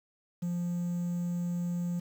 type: tone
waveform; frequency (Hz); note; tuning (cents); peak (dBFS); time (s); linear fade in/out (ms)
triangle; 174.61; F3; 0; -27; 0.42-2; 10
effects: tanh soft clip ceiling -23 dBFS + 9-bit